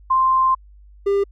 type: tone pair in turn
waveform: sine / triangle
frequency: 1047 / 399 Hz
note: C6 / G4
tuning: +1 / +31 cents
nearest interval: octave + perfect fourth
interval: 1670 cents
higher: first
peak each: -13 dBFS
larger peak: neither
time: 0.1-0.55 / 1.06-1.24 s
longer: first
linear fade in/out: 10 ms
effects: added 50 Hz sine -43 dBFS peak until 1.31 s